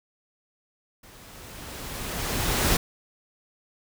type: noise with level ramp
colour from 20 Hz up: pink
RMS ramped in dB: -50 to -21 dBFS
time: 1.03-2.77 s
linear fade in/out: 5 ms
effects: none